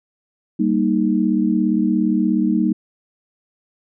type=chord; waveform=sine; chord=Eb major; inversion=first; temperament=equal; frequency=196 / 233.1 / 311.1 Hz; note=G3 / Bb3 / Eb4; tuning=0 / 0 / 0 cents; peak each=-19 dBFS; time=0.59-2.73 s; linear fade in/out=10 ms; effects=none